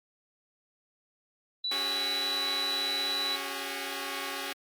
sine tone, 3951 Hz, B7, in tune, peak -29 dBFS, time 1.64-3.36 s, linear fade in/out 5 ms
5% pulse chord, C# suspended fourth, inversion none, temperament equal with one note detuned, 277.2 / 370 / 406.1 Hz, C#4 / F#4 / G#4, 0 / 0 / -39 cents, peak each -27 dBFS, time 1.71-4.53 s, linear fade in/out 5 ms
effects Opus 48 kbps

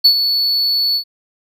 triangle tone with ADSR envelope, 4435 Hz, C#8, in tune, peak -3 dBFS, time 0.04-1.04 s, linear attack 14 ms, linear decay 80 ms, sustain -9 dB, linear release 86 ms, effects none

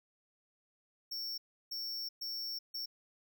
square tone bursts at uneven times, 5460 Hz, F8, 40 cents flat, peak -38 dBFS, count 4, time 1.11-1.38 / 1.71-2.09 / 2.21-2.59 / 2.74-2.86 s, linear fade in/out 10 ms, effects none

